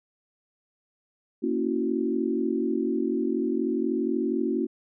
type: chord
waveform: sine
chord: F# dominant seventh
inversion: first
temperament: equal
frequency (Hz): 233.1 / 277.2 / 329.6 / 370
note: A#3 / C#4 / E4 / F#4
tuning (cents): 0 / 0 / 0 / 0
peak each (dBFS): -29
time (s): 1.42-4.67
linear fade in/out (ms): 20
effects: none